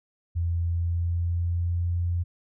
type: tone with pitch glide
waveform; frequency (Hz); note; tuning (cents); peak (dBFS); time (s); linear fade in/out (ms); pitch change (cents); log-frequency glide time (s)
sine; 85 to 86.89; F2 to F2; -46 to -8; -23; 0.35-2.24; 20; +38; 0.64-1.95
effects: none